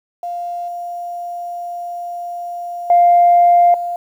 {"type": "tone with level steps", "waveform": "sine", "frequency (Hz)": 699, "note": "F5", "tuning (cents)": 1, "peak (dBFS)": [-21, -23, -6, -19], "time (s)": [0.23, 3.96], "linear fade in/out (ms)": 2, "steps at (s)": [0.68, 2.9, 3.74], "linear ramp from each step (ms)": 2, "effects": ["tanh soft clip ceiling -2 dBFS", "8-bit"]}